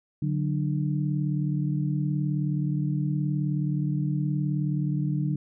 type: tone cluster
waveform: sine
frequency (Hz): 146.3 / 185.4 / 300.7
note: D3 / F#3 / D4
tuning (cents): -6 / +4 / +41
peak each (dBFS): -25 / -30 / -33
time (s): 0.22-5.36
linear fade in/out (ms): 5
effects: none